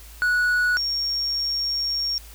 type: tone pair in turn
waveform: triangle / sine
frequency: 1468 / 5542 Hz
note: F#6 / F8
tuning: -14 / -14 cents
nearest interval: octave + major seventh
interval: 2300 cents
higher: second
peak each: -16 / -22 dBFS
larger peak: first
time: 0.22-0.77 / 0.77-2.18 s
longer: second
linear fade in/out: 0 ms
effects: added 55 Hz sine -42 dBFS peak until 2.34 s + white hiss -47 dBFS RMS until 2.34 s